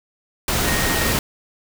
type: tone in noise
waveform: sine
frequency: 1864.7 Hz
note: A#6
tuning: in tune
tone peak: -26 dBFS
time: 0.67-1.12 s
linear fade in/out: 2 ms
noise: pink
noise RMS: -20 dBFS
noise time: 0.48-1.19 s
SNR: -9 dB
effects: none